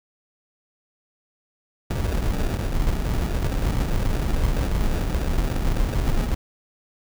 brown noise with sample-and-hold, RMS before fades -22 dBFS, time 1.9-6.35 s, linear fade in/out 10 ms, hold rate 1050 Hz, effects none

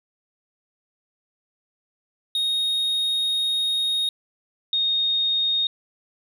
triangle / sine tone pair in turn, 3729 / 3709 Hz, A#7 / A#7, 0 / -9 cents, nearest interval unison, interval 9 cents, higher first, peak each -19 dBFS, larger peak neither, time 2.35-4.09 / 4.73-5.67 s, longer first, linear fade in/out 2 ms, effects none

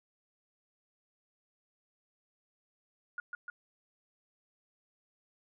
sine tone with echo, 1429 Hz, F6, 39 cents sharp, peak -35 dBFS, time 3.18-3.2 s, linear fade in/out 2 ms, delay 150 ms, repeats 2, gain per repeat -2 dB, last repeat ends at 3.5 s, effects none

